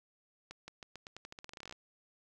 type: accelerating click train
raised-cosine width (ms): 0.2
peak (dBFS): -29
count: 20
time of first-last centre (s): 0.51-1.725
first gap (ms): 170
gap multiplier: 0.87
effects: none